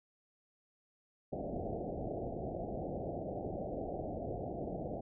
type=low-pass noise; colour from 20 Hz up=white; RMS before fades=-40 dBFS; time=1.32-5.01 s; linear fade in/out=10 ms; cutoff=750 Hz; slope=96 dB/octave; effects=none